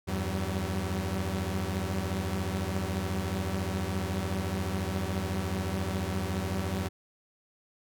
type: tone cluster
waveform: sawtooth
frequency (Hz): 83.3 / 97.4 / 189.8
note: E2 / G2 / F#3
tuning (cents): +19 / -11 / +44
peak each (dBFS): -30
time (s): 0.07-6.89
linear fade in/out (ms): 20
effects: none